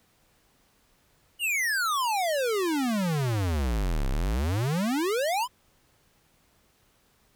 square exponential two-way sweep, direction down then up, 2960 to 31.32 to 1060 Hz, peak -25 dBFS, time 1.39-5.48 s, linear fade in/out 50 ms, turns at 4.09 s, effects pink hiss -65 dBFS RMS until 7.35 s

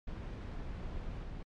brown noise with level steps, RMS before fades -41 / -43 dBFS, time 0.07-1.43 s, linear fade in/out 5 ms, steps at 1.22 s, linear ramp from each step 20 ms, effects low-pass 4000 Hz 12 dB/octave + MP3 64 kbps

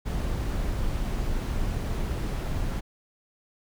brown noise, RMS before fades -28 dBFS, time 0.05-2.81 s, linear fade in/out 20 ms, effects none

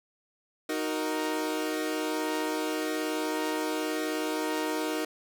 sawtooth chord, D# minor, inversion none, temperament equal, 311.1 / 370 / 466.2 Hz, D#4 / F#4 / A#4, 0 / 0 / 0 cents, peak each -27 / -32 / -30 dBFS, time 0.69-5.05 s, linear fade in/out 5 ms, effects none

